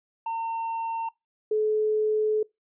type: tone pair in turn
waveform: triangle / sine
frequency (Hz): 910 / 429.5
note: A#5 / A4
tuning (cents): -42 / -42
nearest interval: octave + minor second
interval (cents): 1300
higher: first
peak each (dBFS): -25 / -21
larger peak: second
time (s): 0.26-1.09 / 1.51-2.43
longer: second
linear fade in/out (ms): 5
effects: noise-tail reverb RT60 0.2 s tail -24 dB re dry + resampled to 8000 Hz